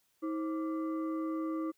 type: tone with frequency modulation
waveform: sine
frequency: 320 Hz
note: D#4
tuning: 49 cents sharp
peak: -32 dBFS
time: 0.22-1.72 s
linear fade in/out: 20 ms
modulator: 850 Hz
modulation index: 0.54
effects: white hiss -74 dBFS RMS until 1.77 s